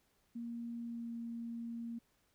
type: tone with pitch glide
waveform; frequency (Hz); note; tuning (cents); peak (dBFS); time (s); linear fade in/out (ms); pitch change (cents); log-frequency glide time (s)
sine; 234.6 to 232.7; A#3 to A#3; +11 to -3; -40; 0.35-1.99; 10; -14; 0.82-1.12
effects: pink hiss -75 dBFS RMS until 2.34 s